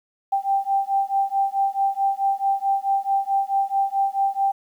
sine beating tone pair, 784 / 788.6 Hz, G5 / G5, 0 / +10 cents, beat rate 4.6 Hz, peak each -22 dBFS, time 0.32-4.52 s, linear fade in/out 10 ms, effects 9-bit

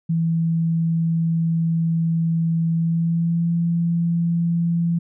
sine tone with pitch glide, 164.81 to 169.25 Hz, E3 to E3, 0 to +46 cents, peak -17 dBFS, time 0.09-4.99 s, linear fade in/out 10 ms, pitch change +46 cents, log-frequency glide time 2.72-3.51 s, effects none

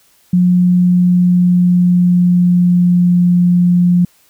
sine tone with pitch glide, 179.2 to 176.73 Hz, F3 to F3, +45 to +21 cents, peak -7 dBFS, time 0.33-4.05 s, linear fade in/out 5 ms, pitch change -24 cents, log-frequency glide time 0.53-3.2 s, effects white hiss -52 dBFS RMS until 4.29 s

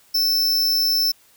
square tone, 5310 Hz, E8, 12 cents sharp, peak -17 dBFS, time 0.14-1.12 s, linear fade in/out 10 ms, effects white hiss -55 dBFS RMS until 1.36 s

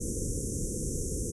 pink band-stop noise, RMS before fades -32 dBFS, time 0-1.32 s, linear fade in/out 20 ms, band 510 to 5800 Hz, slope 96 dB/octave, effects resampled to 24000 Hz

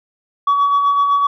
sine tone with tremolo, 1133 Hz, C#6, 37 cents sharp, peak -8 dBFS, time 0.47-1.27 s, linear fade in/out 5 ms, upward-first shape sine, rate 7.9 Hz, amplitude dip 45%, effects tanh soft clip ceiling -9 dBFS

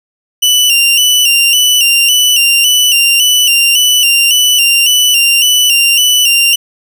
sawtooth tone with vibrato, 2878 Hz, F#7, 49 cents flat, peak -3 dBFS, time 0.42-6.56 s, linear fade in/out 10 ms, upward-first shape square, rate 1.8 Hz, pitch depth 59 cents each way, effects 7-bit

